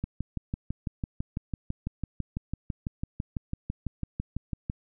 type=click train; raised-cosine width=5 ms; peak=-18 dBFS; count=29; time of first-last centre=0.04-4.699 s; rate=6.01 Hz; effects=none